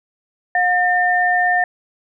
sine tone pair together, 719 / 1804 Hz, F#5 / A6, -50 / +43 cents, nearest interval octave + major third, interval 1593 cents, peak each -16 dBFS, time 0.55-1.64 s, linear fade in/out 2 ms, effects none

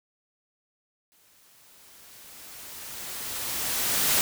white noise with exponential growth, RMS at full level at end -22 dBFS, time 1.12-4.21 s, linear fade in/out 0 ms, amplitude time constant 670 ms, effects none

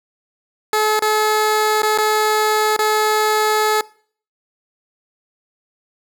15% pulse tone with dropouts, 429.1 Hz, A4, 43 cents flat, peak -8 dBFS, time 0.73-3.81 s, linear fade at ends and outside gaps 2 ms, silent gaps 0.993-1.022 / 1.82-1.831 / 1.977-1.984 / 2.765-2.79 s, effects noise-tail reverb RT60 0.5 s tail -22 dB re dry

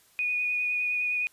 sine tone with vibrato, 2469 Hz, D#7, 14 cents flat, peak -25 dBFS, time 0.19-1.27 s, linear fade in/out 0 ms, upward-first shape sine, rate 9.8 Hz, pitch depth 14 cents each way, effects white hiss -61 dBFS RMS until 1.32 s + resampled to 32000 Hz

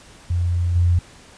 sine tone with level steps, 87.31 Hz, F2, in tune, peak -17 / -13 dBFS, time 0.3-0.99 s, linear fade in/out 5 ms, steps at 0.75 s, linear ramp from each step 10 ms, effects pink hiss -46 dBFS RMS until 1.37 s + resampled to 22050 Hz

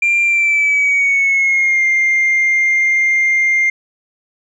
sine tone with pitch glide, 2379 to 2107 Hz, D7 to C7, +22 to +12 cents, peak -9 dBFS, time 0.02-3.7 s, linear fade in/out 5 ms, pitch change -210 cents, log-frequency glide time 0.22-1.84 s, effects tanh soft clip ceiling -8 dBFS

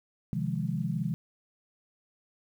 sine chord, F minor seventh, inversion second, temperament equal, 130.81 / 155.56 / 174.61 / 207.7 Hz, C3 / Eb3 / F3 / Ab3, 0 / 0 / 0 / 0 cents, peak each -34 / -33 / -33 / -35 dBFS, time 0.33-1.14 s, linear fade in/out 0 ms, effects 10-bit

